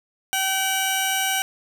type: tone pair together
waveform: 15% pulse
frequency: 768.1 / 2900 Hz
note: G5 / F#7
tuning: -35 / -35 cents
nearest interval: octave + major seventh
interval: 2300 cents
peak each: -16 / -18 dBFS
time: 0.33-1.42 s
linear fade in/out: 0 ms
effects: none